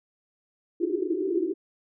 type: band-pass noise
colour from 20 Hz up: pink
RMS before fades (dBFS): -27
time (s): 0.8-1.54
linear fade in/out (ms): 10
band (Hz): 320 to 390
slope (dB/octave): 96
effects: none